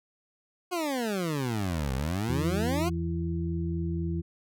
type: exponential two-way sweep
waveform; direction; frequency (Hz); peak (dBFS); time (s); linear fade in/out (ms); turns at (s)
20% pulse; down then up; 370 to 63 to 370; -23; 0.71-2.9; 20; 1.94
type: harmonic tone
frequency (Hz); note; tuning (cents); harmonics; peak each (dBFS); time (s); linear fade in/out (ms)
84; E2; +33; 1 / 2 / 4; -31 / -31 / -35; 2.28-4.22; 20
effects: none

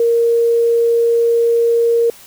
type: tone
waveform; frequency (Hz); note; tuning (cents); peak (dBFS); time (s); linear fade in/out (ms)
sine; 466.2; A#4; 0; -10; 0-2.1; 2
effects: white hiss -41 dBFS RMS until 2.26 s

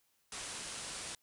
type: low-pass noise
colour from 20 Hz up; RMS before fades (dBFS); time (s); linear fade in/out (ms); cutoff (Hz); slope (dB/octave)
white; -44; 0.32-1.15; 2; 10000; 96
effects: white hiss -75 dBFS RMS until 1.22 s

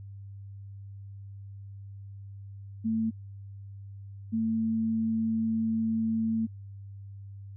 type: tone pair in turn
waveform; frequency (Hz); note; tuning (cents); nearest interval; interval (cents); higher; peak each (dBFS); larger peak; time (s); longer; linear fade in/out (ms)
sine; 222.8 / 223.6; A3 / A3; +22 / +28; unison; 6; second; -25; neither; 2.84-3.11 / 4.32-6.47; second; 20
effects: added 99 Hz sine -41 dBFS peak until 7.56 s

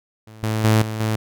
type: tone with level steps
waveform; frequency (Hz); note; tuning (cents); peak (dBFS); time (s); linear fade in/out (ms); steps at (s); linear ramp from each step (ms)
sawtooth; 109.4; A2; -9; -36 / -16 / -9 / -21 / -15; 0.27-1.16; 5; 0.43 / 0.64 / 0.82 / 1; 2
effects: none

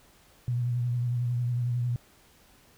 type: tone with vibrato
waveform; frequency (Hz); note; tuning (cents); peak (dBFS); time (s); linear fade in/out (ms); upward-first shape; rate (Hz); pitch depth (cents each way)
sine; 121.6; B2; -26; -25; 0.48-1.96; 0; triangle; 11; 41
effects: pink hiss -59 dBFS RMS until 2.77 s

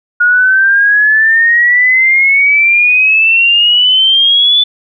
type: exponential sweep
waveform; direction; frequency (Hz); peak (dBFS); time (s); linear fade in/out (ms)
sine; up; 1436 to 3500; -5; 0.2-4.64; 10
effects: none

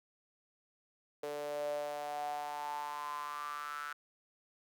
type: tone with high-pass filter sweep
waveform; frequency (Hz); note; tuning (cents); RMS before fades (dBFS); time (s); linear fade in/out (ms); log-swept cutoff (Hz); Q
sawtooth; 146.83; D3; 0; -40; 1.23-3.93; 5; 490 to 1400; 9
effects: none

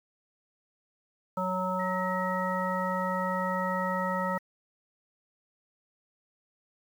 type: harmonic tone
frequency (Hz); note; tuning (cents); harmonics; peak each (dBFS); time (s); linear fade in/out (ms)
185; F#3; 0; 1 / 3 / 5 / 7; -33 / -33 / -33 / -33; 1.37-4.38; 5
type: tone with tremolo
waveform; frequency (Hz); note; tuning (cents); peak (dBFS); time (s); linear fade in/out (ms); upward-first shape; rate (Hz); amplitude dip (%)
sine; 1900; A#6; +33; -36; 1.79-4.39; 10; triangle; 0.62; 25
effects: 9-bit

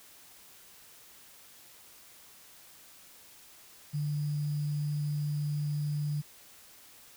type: tone with sample-and-hold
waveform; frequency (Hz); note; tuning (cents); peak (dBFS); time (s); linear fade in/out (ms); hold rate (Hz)
sine; 147.7; D3; +10; -29; 3.93-6.22; 20; 4900
effects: white hiss -55 dBFS RMS until 7.16 s

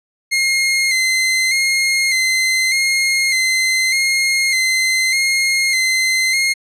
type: tone with vibrato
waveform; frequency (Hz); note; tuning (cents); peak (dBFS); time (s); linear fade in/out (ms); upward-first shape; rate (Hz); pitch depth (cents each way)
sawtooth; 2101; C7; +7; -10; 0.31-6.54; 20; square; 0.83; 32
effects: low-pass 10000 Hz 12 dB/octave

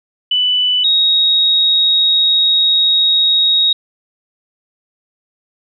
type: tone pair in turn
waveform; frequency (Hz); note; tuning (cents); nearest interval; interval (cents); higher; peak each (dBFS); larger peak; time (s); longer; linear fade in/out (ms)
sine; 2984 / 3773; F#7 / A#7; +14 / +20; major third; 406; second; -11 / -9; second; 0.31-0.84 / 0.84-3.73; second; 5
effects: none

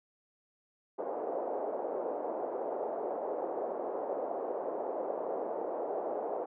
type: band-pass noise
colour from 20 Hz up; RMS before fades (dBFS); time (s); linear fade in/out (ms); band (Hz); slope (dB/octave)
pink; -36; 0.98-6.46; 10; 420 to 720; 24
effects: none

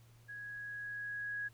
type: tone with level ramp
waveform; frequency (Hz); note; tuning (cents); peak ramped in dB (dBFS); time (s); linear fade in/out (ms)
sine; 1661.2; G#6; 0; -44 to -36; 0.28-1.49; 20
effects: added 116 Hz sine -59 dBFS peak until 1.53 s + pink hiss -68 dBFS RMS until 1.53 s

